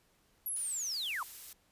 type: linear sweep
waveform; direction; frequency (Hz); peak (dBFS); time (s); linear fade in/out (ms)
sine; down; 11650 to 932.3; -34; 0.46-1.23; 2
type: noise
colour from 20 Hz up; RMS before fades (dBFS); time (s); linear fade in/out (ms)
blue; -47; 0.56-1.53; 2
effects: pink hiss -70 dBFS RMS until 1.71 s + resampled to 32000 Hz